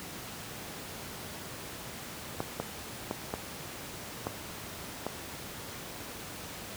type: clicks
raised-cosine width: 1 ms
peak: -17 dBFS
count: 6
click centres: 2.404 / 2.6 / 3.111 / 3.339 / 4.269 / 5.066 s
effects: pink hiss -42 dBFS RMS until 6.76 s + high-pass 80 Hz 12 dB/octave